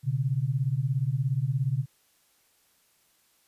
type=beating tone pair; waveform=sine; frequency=124.4 / 141.4 Hz; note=B2 / C#3; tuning=+13 / +35 cents; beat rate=17 Hz; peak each=-27 / -27 dBFS; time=0.03-1.86 s; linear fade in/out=50 ms; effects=white hiss -66 dBFS RMS until 3.47 s + resampled to 32000 Hz